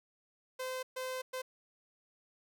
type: tone bursts at uneven times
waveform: sawtooth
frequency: 515 Hz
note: C5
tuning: 28 cents flat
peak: -33 dBFS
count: 3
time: 0.59-0.83 / 0.96-1.22 / 1.33-1.42 s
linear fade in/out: 10 ms
effects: none